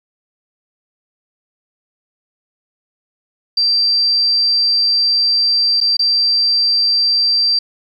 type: tone with dropouts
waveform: sine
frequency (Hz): 4699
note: D8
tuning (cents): 0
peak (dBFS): -11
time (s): 3.57-7.59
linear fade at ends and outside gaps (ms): 5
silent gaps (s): 5.804-5.811 / 5.969-5.992
effects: 8-bit